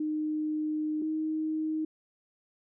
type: tone pair in turn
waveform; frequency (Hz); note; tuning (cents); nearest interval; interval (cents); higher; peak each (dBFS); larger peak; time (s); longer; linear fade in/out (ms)
sine; 307 / 312.9; D#4 / D#4; -23 / +10; unison; 33; second; -28; neither; 0-1.02 / 1.02-1.85; first; 5
effects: none